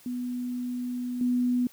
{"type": "tone with level steps", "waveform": "sine", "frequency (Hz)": 246.9, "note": "B3", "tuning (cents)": 0, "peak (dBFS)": [-29, -22], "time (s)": [0.06, 1.67], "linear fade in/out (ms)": 2, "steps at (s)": 1.21, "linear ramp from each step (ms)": 2, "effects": ["white hiss -55 dBFS RMS until 1.72 s"]}